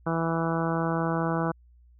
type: harmonic tone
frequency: 164.81 Hz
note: E3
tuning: in tune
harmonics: 1 / 2 / 3 / 4 / 5 / 6 / 7 / 8 / 9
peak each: -28 / -31 / -33 / -34 / -35 / -36 / -36 / -37 / -38 dBFS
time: 0.06-1.52 s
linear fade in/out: 10 ms
effects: added 60 Hz sine -53 dBFS peak until 1.99 s